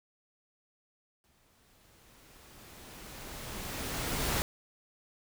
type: noise with exponential growth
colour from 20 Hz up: pink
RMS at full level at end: -30 dBFS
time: 1.24-4.42 s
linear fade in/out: 0 ms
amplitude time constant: 690 ms
effects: none